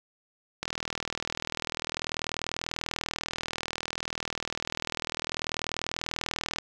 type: click train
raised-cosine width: 0.2 ms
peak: -13 dBFS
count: 241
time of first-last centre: 0.63-6.585 s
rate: 40.3 Hz
effects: none